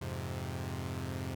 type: chord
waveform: sawtooth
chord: F minor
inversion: none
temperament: equal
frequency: 87.31 / 103.83 / 130.81 Hz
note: F2 / Ab2 / C3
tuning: 0 / 0 / 0 cents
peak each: -36 / -38 / -36 dBFS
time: 0.01-1.35 s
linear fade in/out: 10 ms
effects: none